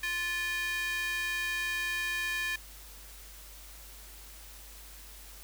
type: tone with high-pass filter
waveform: square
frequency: 349.2 Hz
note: F4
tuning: in tune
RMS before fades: -33 dBFS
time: 0.03-2.56 s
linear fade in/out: 5 ms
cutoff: 2000 Hz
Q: 8
effects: added 50 Hz sine -50 dBFS peak until 5.43 s + white hiss -51 dBFS RMS until 5.43 s